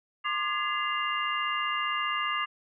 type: tone cluster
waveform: sine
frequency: 1067 / 1202 / 1683 / 2060 / 2801 Hz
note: C6 / D6 / G#6 / C7 / F7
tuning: +34 / +40 / +23 / -28 / +4 cents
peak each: -37 / -30 / -36 / -34 / -34 dBFS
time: 0.24-2.46 s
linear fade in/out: 20 ms
effects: none